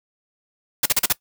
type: noise bursts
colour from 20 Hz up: white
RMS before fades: -17 dBFS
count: 5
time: 0.83-1.126 s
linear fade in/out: 5 ms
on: 28 ms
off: 39 ms
effects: noise-tail reverb RT60 0.1 s tail -20 dB re dry